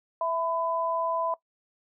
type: tone pair together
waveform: sine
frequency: 659.3 / 1004.2 Hz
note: E5 / B5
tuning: 0 / +29 cents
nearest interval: perfect fifth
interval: 729 cents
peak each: -28 dBFS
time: 0.21-1.34 s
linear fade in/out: 2 ms
effects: noise-tail reverb RT60 0.1 s tail -19 dB re dry